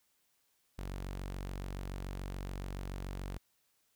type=tone; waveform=sawtooth; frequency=47 Hz; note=F#1; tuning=28 cents sharp; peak=-35 dBFS; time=0.78-3.38 s; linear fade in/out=10 ms; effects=white hiss -75 dBFS RMS until 3.95 s